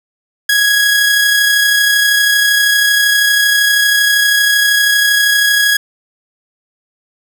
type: tone with amplitude modulation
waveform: sawtooth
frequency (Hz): 1661.2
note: G#6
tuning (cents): 0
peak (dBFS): -4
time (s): 0.49-5.77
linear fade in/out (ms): 5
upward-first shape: sine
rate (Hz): 32.7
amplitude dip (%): 30
effects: none